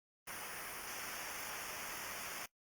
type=noise with comb filter; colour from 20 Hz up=pink; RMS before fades=-45 dBFS; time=0.27-2.46 s; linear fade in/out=5 ms; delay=0.25 ms; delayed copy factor=-0.9; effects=noise-tail reverb RT60 0.1 s tail -21 dB re dry + Opus 32 kbps